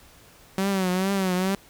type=tone with vibrato; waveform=sawtooth; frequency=189.2 Hz; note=F#3; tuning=39 cents sharp; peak=-18 dBFS; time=0.58-1.55 s; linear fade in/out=2 ms; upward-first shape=triangle; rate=2.3 Hz; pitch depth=94 cents each way; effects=pink hiss -52 dBFS RMS until 1.69 s